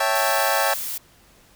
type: chord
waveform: 25% pulse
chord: A dominant seventh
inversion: first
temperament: equal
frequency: 554.4 / 659.3 / 784 / 880 Hz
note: C#5 / E5 / G5 / A5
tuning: 0 / 0 / 0 / 0 cents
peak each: -21 dBFS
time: 0-0.74 s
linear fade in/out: 5 ms
type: noise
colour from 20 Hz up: blue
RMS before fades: -29 dBFS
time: 0.15-0.98 s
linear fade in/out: 5 ms
effects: pink hiss -54 dBFS RMS until 1.55 s